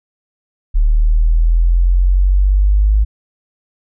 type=exponential sweep; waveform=sine; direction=up; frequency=37.06 to 52.6 Hz; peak=-8 dBFS; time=0.74-3.05 s; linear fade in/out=20 ms; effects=none